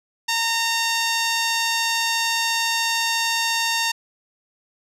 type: tone with low-pass filter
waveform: 10% pulse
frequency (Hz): 917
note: A#5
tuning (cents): -29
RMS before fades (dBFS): -22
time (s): 0.28-3.92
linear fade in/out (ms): 10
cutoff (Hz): 9300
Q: 1.9
effects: none

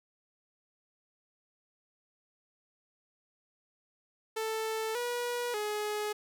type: tone with pitch steps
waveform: sawtooth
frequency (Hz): 441.5 / 483.9 / 420.6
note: A4 / B4 / G#4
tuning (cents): +6 / -35 / +22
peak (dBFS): -28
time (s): 4.36-6.13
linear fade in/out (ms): 10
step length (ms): 590
effects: none

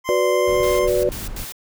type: tone with pitch glide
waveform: 25% pulse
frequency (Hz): 1042 to 1049.9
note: C6 to C6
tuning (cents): -7 to +6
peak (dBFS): -20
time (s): 0.04-0.89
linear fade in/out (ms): 50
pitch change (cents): +13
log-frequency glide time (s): 0.3-0.58
type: chord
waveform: sine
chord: B minor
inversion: second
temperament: equal with one note detuned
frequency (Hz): 370 / 493.9 / 584.3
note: F#4 / B4 / D5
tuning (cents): 0 / 0 / -9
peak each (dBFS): -20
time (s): 0.09-1.09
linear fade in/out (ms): 0
type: noise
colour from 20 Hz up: brown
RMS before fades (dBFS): -31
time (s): 0.47-1.45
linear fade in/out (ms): 10
type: noise bursts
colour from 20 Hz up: white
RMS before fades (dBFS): -33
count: 4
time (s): 0.63-1.522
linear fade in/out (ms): 2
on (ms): 160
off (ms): 84
effects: none

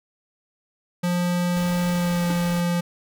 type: tone with pitch glide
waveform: square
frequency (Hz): 176.4 to 173.87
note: F3 to F3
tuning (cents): +18 to -7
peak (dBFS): -21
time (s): 1.03-2.81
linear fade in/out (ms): 10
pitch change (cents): -25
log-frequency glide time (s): 1.89-2.24
type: noise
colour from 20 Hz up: pink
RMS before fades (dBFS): -38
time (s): 1.56-2.61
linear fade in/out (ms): 10
type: tone with exponential decay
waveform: square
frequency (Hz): 293.7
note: D4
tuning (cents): 0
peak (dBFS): -25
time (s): 2.3-2.38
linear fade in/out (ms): 1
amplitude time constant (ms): 16
effects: none

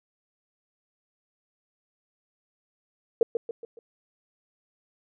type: tone with echo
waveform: sine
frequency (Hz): 462.9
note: A#4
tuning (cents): -12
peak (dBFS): -15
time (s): 3.21-3.23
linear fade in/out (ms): 2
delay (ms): 140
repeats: 4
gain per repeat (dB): -7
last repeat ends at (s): 3.79
effects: none

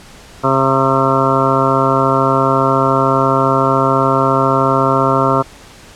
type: harmonic tone with a mistuned harmonic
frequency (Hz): 134.2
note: C3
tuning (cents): +44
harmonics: 1 / 2 / 3 / 4 / 5 / 7 / 8 / 9 / 10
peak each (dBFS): -19 / -19 / -19 / -19 / -19 / -19 / -19 / -19 / -19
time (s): 0.43-5.43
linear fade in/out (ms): 20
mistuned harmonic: 7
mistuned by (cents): -24
effects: pink hiss -39 dBFS RMS until 5.95 s + low-pass 9000 Hz 12 dB/octave

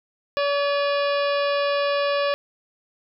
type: harmonic tone with a mistuned harmonic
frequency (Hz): 570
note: C#5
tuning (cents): +48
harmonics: 1 / 2 / 3 / 4 / 5 / 6 / 7 / 8 / 9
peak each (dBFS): -21 / -27 / -31 / -33 / -35 / -37 / -38 / -39 / -40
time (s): 0.37-2.34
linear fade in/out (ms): 0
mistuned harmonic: 4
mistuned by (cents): +120
effects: none

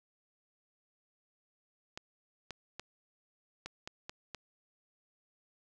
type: clicks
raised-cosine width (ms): 0.2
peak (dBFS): -24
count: 7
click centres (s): 1.975 / 2.507 / 2.796 / 3.66 / 3.875 / 4.095 / 4.347
effects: none

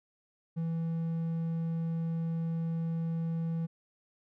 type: tone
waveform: triangle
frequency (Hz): 164.81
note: E3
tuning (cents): 0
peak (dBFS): -28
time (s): 0.56-3.67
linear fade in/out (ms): 20
effects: none

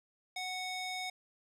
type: tone with band-pass filter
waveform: square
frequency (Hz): 740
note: F#5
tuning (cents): 0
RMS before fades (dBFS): -39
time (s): 0.36-1.1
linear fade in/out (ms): 5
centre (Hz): 3500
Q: 0.83
effects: none

